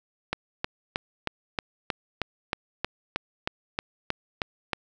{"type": "click train", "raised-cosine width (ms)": 0.3, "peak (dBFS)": -10, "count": 15, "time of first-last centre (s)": [0.33, 4.733], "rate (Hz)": 3.18, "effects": []}